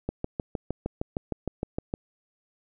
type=click train; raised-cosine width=2 ms; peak=-15 dBFS; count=13; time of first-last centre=0.09-1.939 s; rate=6.49 Hz; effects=none